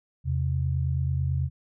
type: tone pair together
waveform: sine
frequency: 83.4 / 132.56 Hz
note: E2 / C3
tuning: +21 / +23 cents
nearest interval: minor sixth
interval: 802 cents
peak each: -26 dBFS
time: 0.24-1.5 s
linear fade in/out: 50 ms
effects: none